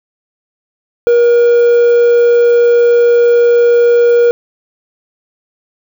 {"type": "tone with quantisation", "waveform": "triangle", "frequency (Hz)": 475.8, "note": "A#4", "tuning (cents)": 35, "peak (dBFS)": -3, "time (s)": [1.07, 4.31], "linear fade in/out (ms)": 0, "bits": 5, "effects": []}